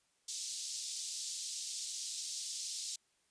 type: band-pass noise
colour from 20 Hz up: white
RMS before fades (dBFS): -42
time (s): 0.28-2.96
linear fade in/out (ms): 5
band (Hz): 4000 to 8000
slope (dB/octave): 24
effects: white hiss -75 dBFS RMS until 3.3 s + resampled to 22050 Hz